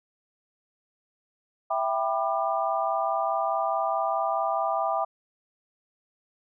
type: chord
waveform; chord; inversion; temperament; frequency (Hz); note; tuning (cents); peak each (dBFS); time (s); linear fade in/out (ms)
sine; E minor seventh; none; equal with one note detuned; 659.3 / 784 / 987.8 / 1196.6; E5 / G5 / B5 / D6; 0 / 0 / 0 / +32; -28 / -28 / -32 / -30; 1.7-5.05; 10
effects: none